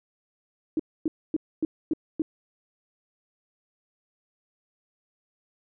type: tone bursts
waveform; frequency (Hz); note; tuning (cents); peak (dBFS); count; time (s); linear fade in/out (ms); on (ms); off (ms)
sine; 315.2; D#4; +23; -21; 6; 0.77-2.22; 2; 25; 260
effects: none